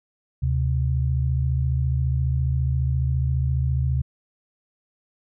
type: tone pair together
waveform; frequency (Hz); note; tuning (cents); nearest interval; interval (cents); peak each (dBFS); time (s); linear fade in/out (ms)
sine; 75.1 / 129.7; D2 / C3; +39 / -15; major sixth; 946; -22; 0.42-4.02; 10
effects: none